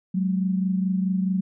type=tone pair together; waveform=sine; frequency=186.21 / 210.9 Hz; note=F#3 / G#3; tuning=+11 / +27 cents; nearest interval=major second; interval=216 cents; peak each=-21 / -29 dBFS; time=0.14-1.41 s; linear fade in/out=10 ms; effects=none